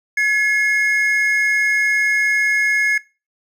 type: tone pair together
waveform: triangle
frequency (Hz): 1695.6 / 2158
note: G#6 / C#7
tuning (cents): +35 / -47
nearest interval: major third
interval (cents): 418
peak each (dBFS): -16 / -15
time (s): 0.17-2.98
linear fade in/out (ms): 5
effects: noise-tail reverb RT60 0.3 s tail -21 dB re dry